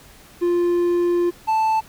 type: tone pair in turn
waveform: triangle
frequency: 349.2 / 879.9 Hz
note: F4 / A5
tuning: 0 / 0 cents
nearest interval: octave + major third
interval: 1600 cents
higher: second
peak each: -14 dBFS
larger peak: neither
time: 0.41-1.31 / 1.47-1.81 s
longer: first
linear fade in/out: 20 ms
effects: pink hiss -47 dBFS RMS until 1.88 s